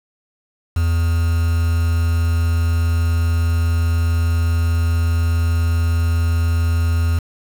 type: tone with quantisation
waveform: triangle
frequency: 83.6 Hz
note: E2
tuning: 25 cents sharp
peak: -12 dBFS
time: 0.76-7.19 s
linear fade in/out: 5 ms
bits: 5
effects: none